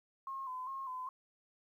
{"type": "tone with vibrato", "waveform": "sine", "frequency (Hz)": 1046.5, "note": "C6", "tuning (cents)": 0, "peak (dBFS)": -39, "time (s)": [0.27, 1.09], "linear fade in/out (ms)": 2, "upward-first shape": "square", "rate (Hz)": 2.5, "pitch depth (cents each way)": 49, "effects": ["12-bit"]}